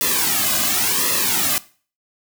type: noise with flanger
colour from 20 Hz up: white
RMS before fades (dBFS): -19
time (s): 0.01-1.58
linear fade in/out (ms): 0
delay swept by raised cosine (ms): 1.3 to 2.23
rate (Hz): 0.92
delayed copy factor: -1
effects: noise-tail reverb RT60 0.4 s tail -19 dB re dry